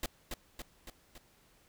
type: noise with echo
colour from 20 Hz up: pink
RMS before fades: -35 dBFS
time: 0.03-0.06 s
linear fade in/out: 2 ms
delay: 280 ms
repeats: 4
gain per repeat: -4 dB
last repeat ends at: 1.18 s
effects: pink hiss -66 dBFS RMS until 1.68 s